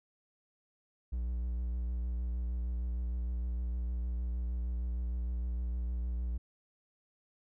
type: tone with vibrato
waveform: triangle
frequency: 60 Hz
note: B1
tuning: 49 cents flat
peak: -30 dBFS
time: 1.12-6.38 s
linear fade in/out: 10 ms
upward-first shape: triangle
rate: 6.5 Hz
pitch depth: 41 cents each way
effects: none